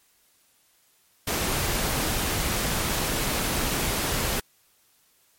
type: noise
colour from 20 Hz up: pink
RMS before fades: -26 dBFS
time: 1.27-4.4 s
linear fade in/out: 5 ms
effects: white hiss -63 dBFS RMS until 5.38 s + MP3 64 kbps